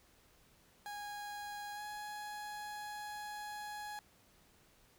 30% pulse tone with pitch glide, 824 to 836.5 Hz, G#5 to G#5, -14 to +12 cents, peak -40 dBFS, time 0.86-3.99 s, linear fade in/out 0 ms, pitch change +26 cents, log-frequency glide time 1.74-1.81 s, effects pink hiss -67 dBFS RMS until 4.98 s

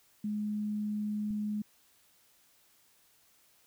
sine tone, 210 Hz, G#3, 19 cents sharp, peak -31 dBFS, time 0.24-1.62 s, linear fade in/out 5 ms
click, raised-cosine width 5 ms, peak -36 dBFS, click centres 1.307 s
effects white hiss -66 dBFS RMS until 3.66 s

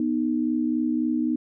sine tone pair together, 245.2 / 308.9 Hz, B3 / D#4, -12 / -12 cents, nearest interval major third, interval 400 cents, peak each -24 dBFS, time 0-1.36 s, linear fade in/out 2 ms, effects none

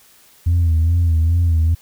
sine tone with vibrato, 83.3 Hz, E2, 19 cents sharp, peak -10 dBFS, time 0.46-1.75 s, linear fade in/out 10 ms, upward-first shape sine, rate 2.4 Hz, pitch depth 66 cents each way, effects tanh soft clip ceiling -10 dBFS + white hiss -50 dBFS RMS until 1.81 s

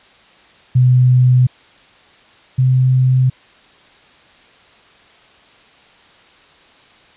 sine tone pair in turn, 126.2 / 128.85 Hz, B2 / C3, +38 / -26 cents, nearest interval unison, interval 36 cents, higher second, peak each -7 / -9 dBFS, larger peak first, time 0.75-1.47 / 2.58-3.3 s, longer neither, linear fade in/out 10 ms, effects white hiss -47 dBFS RMS until 7.16 s + resampled to 8000 Hz

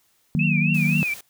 sine chord, D# minor, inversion none, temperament equal, 155.56 / 185 / 233.1 Hz, D#3 / F#3 / A#3, 0 / 0 / 0 cents, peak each -21 / -23 / -25 dBFS, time 0.35-1.03 s, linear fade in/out 0 ms
sine tone with vibrato, 2524 Hz, D#7, 24 cents sharp, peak -22 dBFS, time 0.39-1.14 s, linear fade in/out 5 ms, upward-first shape triangle, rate 3.8 Hz, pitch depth 160 cents each way
white noise, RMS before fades -40 dBFS, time 0.74-1.21 s, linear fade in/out 5 ms
effects white hiss -64 dBFS RMS until 1.29 s

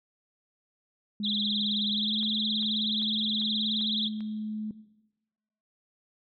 sine tone with pitch glide, 208.5 to 214.6 Hz, G#3 to A3, +7 to -43 cents, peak -30 dBFS, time 1.2-4.71 s, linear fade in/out 2 ms, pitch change +50 cents, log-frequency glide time 1.91-2.2 s
sine tone with vibrato, 3598 Hz, A7, 38 cents sharp, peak -27 dBFS, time 1.23-4.09 s, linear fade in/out 20 ms, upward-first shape triangle, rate 19 Hz, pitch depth 220 cents each way
click train, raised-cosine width 0.3 ms, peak -34 dBFS, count 6, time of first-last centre 2.23-4.206 s, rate 2.53 Hz
effects noise-tail reverb RT60 1.0 s tail -17 dB re dry

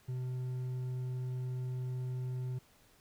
triangle tone with hard clipping, 127 Hz, B2, 49 cents sharp, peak -36 dBFS, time 0.08-2.59 s, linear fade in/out 10 ms, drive 7 dB, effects pink hiss -65 dBFS RMS until 3 s

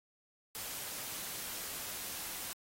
white noise, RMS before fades -42 dBFS, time 0.55-2.53 s, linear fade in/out 0 ms, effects AAC 48 kbps

